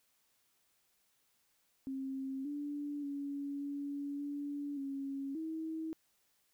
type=tone with pitch steps; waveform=sine; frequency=267.5 / 290.2 / 282.5 / 284.1 / 287.2 / 274.8 / 320 Hz; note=C4 / D4 / C#4 / C#4 / D4 / C#4 / D#4; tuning=+38 / -21 / +33 / +43 / -39 / -15 / +49 cents; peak=-37 dBFS; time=1.87-5.93 s; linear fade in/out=0 ms; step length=580 ms; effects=white hiss -75 dBFS RMS until 6.53 s